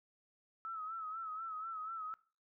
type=tone with vibrato; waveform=sine; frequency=1300 Hz; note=E6; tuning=24 cents flat; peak=-40 dBFS; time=0.65-2.14 s; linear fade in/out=0 ms; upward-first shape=sine; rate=4.1 Hz; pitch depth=64 cents each way; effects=noise-tail reverb RT60 0.4 s tail -21 dB re dry